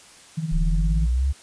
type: tone with tremolo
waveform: sine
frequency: 160.3 Hz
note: E3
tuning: 48 cents flat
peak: -21 dBFS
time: 0.37-1.07 s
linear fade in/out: 10 ms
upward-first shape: sine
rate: 17 Hz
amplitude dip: 70%
type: linear sweep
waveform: sine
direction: up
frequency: 32.04 to 71.1 Hz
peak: -18 dBFS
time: 0.51-1.33 s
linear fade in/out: 20 ms
effects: white hiss -48 dBFS RMS until 1.42 s + resampled to 22050 Hz